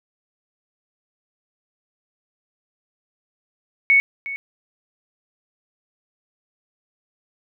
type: tone with echo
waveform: sine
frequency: 2217 Hz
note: C#7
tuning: in tune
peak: -11 dBFS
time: 3.9-4 s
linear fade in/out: 0 ms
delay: 360 ms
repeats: 1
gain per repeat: -15 dB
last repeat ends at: 4.36 s
effects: none